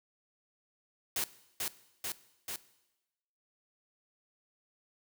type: noise with echo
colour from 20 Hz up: white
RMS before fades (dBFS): -33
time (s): 1.16-1.24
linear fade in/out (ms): 2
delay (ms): 440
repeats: 3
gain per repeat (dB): -2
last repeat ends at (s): 2.56
effects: noise-tail reverb RT60 1.0 s tail -18 dB re dry